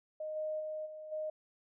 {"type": "tone with level steps", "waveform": "sine", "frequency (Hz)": 619, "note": "D#5", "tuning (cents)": -9, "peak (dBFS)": [-37, -34, -37, -44, -35], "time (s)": [0.2, 1.3], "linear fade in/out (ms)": 5, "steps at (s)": [0.35, 0.59, 0.85, 1.11], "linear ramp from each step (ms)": 20, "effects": []}